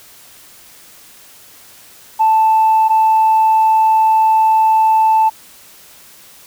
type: tone pair in turn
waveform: sine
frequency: 880 / 880 Hz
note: A5 / A5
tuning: 0 / 0 cents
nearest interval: unison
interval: 0 cents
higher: neither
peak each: -7 dBFS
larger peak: neither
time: 2.19-2.89 / 2.89-5.3 s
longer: second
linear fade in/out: 20 ms
effects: tanh soft clip ceiling -5 dBFS + white hiss -42 dBFS RMS until 6.46 s